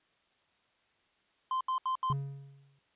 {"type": "tone bursts", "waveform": "triangle", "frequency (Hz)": 1039, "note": "C6", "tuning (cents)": -12, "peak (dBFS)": -27, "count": 4, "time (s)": [1.51, 2.127], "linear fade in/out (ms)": 2, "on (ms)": 98, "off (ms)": 75}
{"type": "tone with exponential decay", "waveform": "triangle", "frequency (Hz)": 138.59, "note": "C#3", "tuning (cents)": 0, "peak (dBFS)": -26, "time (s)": [2.1, 2.79], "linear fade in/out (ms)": 0, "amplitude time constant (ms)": 150}
{"effects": ["white hiss -71 dBFS RMS until 2.95 s", "resampled to 8000 Hz"]}